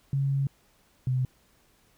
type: tone pair in turn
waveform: sine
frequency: 137.8 / 128.16 Hz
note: C#3 / C3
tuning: -10 / -35 cents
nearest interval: minor second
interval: 125 cents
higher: first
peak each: -23 dBFS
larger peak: neither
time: 0.13-0.47 / 1.07-1.25 s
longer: first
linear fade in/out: 2 ms
effects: pink hiss -64 dBFS RMS until 1.97 s